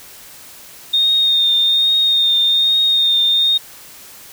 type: tone with vibrato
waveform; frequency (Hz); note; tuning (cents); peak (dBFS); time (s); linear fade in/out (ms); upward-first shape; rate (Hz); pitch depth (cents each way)
sine; 3674; A#7; -26; -11; 0.93-3.58; 10; triangle; 1.2; 27
effects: white hiss -39 dBFS RMS until 4.32 s